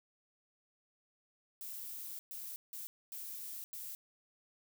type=noise bursts at uneven times; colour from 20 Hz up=violet; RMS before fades=-45 dBFS; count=5; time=1.61-2.19 / 2.31-2.56 / 2.73-2.87 / 3.12-3.64 / 3.73-3.95 s; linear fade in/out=0 ms; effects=none